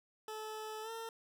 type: tone with pitch glide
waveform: 20% pulse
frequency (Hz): 433.6 to 453.8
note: A4 to A#4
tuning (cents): -25 to -47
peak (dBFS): -37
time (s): 0.28-1.09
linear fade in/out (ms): 2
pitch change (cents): +78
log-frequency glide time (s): 0.82-0.9
effects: none